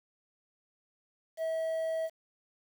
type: tone with quantisation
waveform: triangle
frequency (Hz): 647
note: E5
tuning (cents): -32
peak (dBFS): -28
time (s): 1.37-2.1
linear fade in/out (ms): 50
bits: 9
effects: none